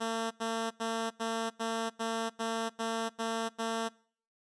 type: tone bursts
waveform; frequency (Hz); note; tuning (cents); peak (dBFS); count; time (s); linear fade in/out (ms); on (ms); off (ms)
10% pulse; 226.6; A#3; -49; -23; 10; 0-3.892; 20; 310; 88
effects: noise-tail reverb RT60 0.5 s tail -23 dB re dry + resampled to 22050 Hz